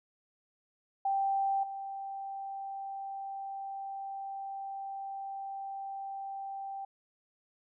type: tone with level steps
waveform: sine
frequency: 784 Hz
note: G5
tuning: in tune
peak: -27 / -37 dBFS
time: 1.05-6.85 s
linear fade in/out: 5 ms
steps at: 1.63 s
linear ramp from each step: 5 ms
effects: none